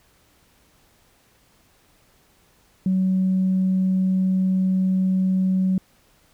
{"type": "tone", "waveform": "sine", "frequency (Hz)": 187.5, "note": "F#3", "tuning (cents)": 23, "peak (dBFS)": -16, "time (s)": [2.86, 5.78], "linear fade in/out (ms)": 2, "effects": ["tanh soft clip ceiling -13 dBFS", "pink hiss -59 dBFS RMS until 6.33 s"]}